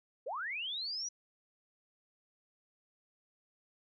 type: linear sweep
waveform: sine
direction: up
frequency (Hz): 435.4 to 5920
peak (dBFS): -36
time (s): 0.26-1.09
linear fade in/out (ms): 10
effects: none